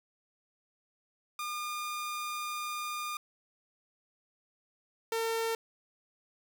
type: tone pair in turn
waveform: sawtooth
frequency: 1211 / 453.6 Hz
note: D#6 / A#4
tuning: -47 / -47 cents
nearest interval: octave + perfect fourth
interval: 1700 cents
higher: first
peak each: -31 / -26 dBFS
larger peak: second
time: 1.39-3.17 / 5.12-5.55 s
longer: first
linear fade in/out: 2 ms
effects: none